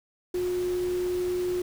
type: tone in noise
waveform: sine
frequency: 359.9 Hz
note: F#4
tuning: 48 cents flat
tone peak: -25 dBFS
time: 0.34-1.62 s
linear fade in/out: 5 ms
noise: pink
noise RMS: -42 dBFS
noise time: 0.34-1.62 s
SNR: +14 dB
effects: none